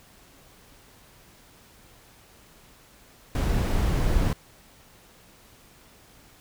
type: noise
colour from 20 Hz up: brown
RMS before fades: -23 dBFS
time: 3.35-4.33 s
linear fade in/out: 2 ms
effects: pink hiss -54 dBFS RMS until 6.4 s